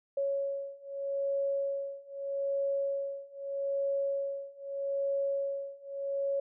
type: beating tone pair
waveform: sine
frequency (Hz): 554.4 / 555.2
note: C#5 / C#5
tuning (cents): 0 / +3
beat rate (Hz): 0.8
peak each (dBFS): -34 / -33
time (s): 0.17-6.4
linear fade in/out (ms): 5
effects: none